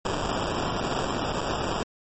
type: noise with sample-and-hold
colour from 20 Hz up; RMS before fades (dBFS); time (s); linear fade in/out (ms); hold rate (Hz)
white; -28; 0.05-1.83; 2; 2100
effects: MP3 32 kbps